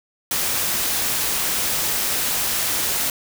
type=noise; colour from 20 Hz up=white; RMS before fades=-22 dBFS; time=0.31-3.1 s; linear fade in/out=2 ms; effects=none